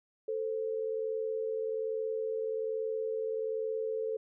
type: tone pair together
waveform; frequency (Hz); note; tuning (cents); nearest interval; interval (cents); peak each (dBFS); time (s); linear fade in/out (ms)
sine; 442.1 / 523.3; A4 / C5; +8 / 0; minor third; 292; -32 / -38; 0.28-4.17; 5
effects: none